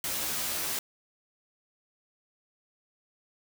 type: noise with comb filter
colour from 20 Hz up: white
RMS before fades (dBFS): -32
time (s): 0.04-0.79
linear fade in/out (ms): 2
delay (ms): 13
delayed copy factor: +0.75
effects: none